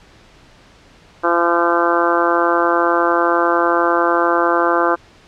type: harmonic tone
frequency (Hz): 171.1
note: F3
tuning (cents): -35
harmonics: 2 / 3 / 4 / 5 / 6 / 7 / 8 / 9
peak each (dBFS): -19 / -20 / -21 / -23 / -21 / -20 / -22 / -23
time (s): 1.23-4.96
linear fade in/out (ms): 20
effects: pink hiss -47 dBFS RMS until 5.27 s + low-pass 5000 Hz 12 dB/octave